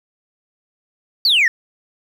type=exponential sweep; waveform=sine; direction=down; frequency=4699 to 1760 Hz; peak=-9 dBFS; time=1.25-1.48 s; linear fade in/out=2 ms; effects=tanh soft clip ceiling -9 dBFS + 7-bit